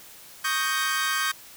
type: chord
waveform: sawtooth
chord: Eb dominant seventh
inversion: third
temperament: equal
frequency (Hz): 1108.7 / 1244.5 / 1568 / 1864.7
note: Db6 / Eb6 / G6 / Bb6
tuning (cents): 0 / 0 / 0 / 0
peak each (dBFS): -27 / -27 / -23 / -28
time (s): 0.44-1.32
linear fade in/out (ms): 10
effects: white hiss -47 dBFS RMS until 1.56 s